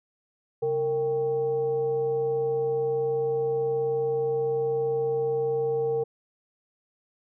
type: tone with frequency modulation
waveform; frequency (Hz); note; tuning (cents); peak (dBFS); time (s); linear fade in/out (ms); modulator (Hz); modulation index
sine; 459.6; A#4; -25; -23; 0.62-6.04; 10; 326; 0.41
effects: none